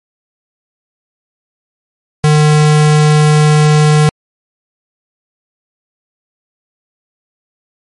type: tone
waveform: square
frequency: 151.4 Hz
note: D#3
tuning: 47 cents flat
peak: -6 dBFS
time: 2.24-4.09 s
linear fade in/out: 0 ms
effects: MP3 48 kbps